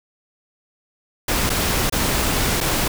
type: noise with dropouts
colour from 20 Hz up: pink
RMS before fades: -20 dBFS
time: 1.28-2.88 s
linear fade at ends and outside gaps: 5 ms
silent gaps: 1.495-1.5 / 1.898-1.923 / 2.605-2.61 s
effects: none